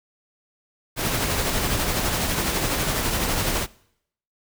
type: noise with tremolo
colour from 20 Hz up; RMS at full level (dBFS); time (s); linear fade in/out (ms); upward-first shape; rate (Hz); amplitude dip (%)
pink; -22; 0.96-3.67; 50; triangle; 12; 40
effects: noise-tail reverb RT60 0.7 s tail -22 dB re dry